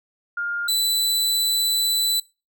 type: tone pair in turn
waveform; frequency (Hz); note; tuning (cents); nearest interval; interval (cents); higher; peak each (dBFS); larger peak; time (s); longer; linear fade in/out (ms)
sine / sawtooth; 1410 / 3988; F6 / B7; +16 / +16; octave + tritone; 1800; second; -23 / -16; second; 0.37-0.68 / 0.68-2.2; second; 5
effects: noise-tail reverb RT60 0.3 s tail -22 dB re dry